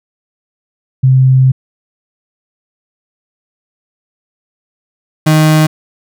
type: tone pair in turn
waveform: sine / 35% pulse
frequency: 130.81 / 155.56 Hz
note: C3 / D#3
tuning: 0 / 0 cents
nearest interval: minor third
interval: 300 cents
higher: second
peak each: -4 dBFS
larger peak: neither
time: 1.03-1.52 / 5.26-5.67 s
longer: first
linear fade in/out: 10 ms
effects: none